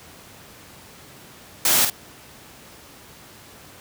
white noise with echo, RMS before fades -18 dBFS, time 1.65-1.85 s, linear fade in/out 2 ms, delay 50 ms, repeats 1, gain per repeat -6 dB, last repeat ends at 1.9 s, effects pink hiss -45 dBFS RMS until 3.8 s + high-pass 80 Hz 12 dB/octave

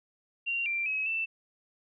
sine tone with pitch steps, 2762 / 2363 / 2557 / 2662 Hz, F7 / D7 / D#7 / E7, -20 / +10 / +47 / +16 cents, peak -28 dBFS, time 0.46-1.26 s, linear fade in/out 20 ms, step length 200 ms, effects none

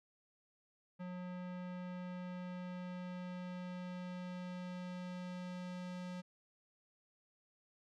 square tone with low-pass filter sweep, 180.5 Hz, F#3, 43 cents flat, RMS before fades -45 dBFS, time 0.99-6.22 s, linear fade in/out 20 ms, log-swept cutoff 2100 to 5700 Hz, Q 0.76, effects none

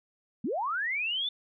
sine linear sweep, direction up, 182 to 3565 Hz, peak -28 dBFS, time 0.44-1.29 s, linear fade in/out 5 ms, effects none

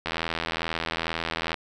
click train, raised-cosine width 0.3 ms, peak -11 dBFS, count 123, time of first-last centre 0.06-1.542 s, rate 82.3 Hz, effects none

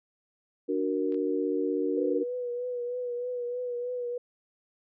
sine chord, D augmented, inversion none, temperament equal, 293.7 / 370 / 466.2 Hz, D4 / F#4 / A#4, 0 / 0 / 0 cents, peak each -30 dBFS, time 0.68-2.24 s, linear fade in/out 20 ms
clicks, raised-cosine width 0.3 ms, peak -37 dBFS, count 2, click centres 1.123 / 1.144 s
sine tone with vibrato, 490 Hz, B4, 14 cents flat, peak -30 dBFS, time 1.97-4.18 s, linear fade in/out 5 ms, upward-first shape triangle, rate 3.2 Hz, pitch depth 39 cents each way
effects none

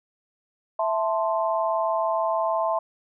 sine chord, A minor, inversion second, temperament equal, 659.3 / 880 / 1046.5 Hz, E5 / A5 / C6, 0 / 0 / 0 cents, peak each -24 / -27 / -27 dBFS, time 0.79-2.79 s, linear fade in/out 5 ms, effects none

